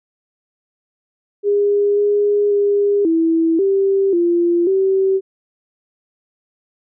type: tone with pitch steps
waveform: sine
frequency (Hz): 407.6 / 411.2 / 406 / 327.6 / 391 / 344.6 / 384.5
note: G#4 / G#4 / G#4 / E4 / G4 / F4 / G4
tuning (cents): -32 / -17 / -39 / -11 / -4 / -23 / -33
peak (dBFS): -12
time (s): 1.43-5.21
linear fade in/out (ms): 50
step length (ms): 540
effects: none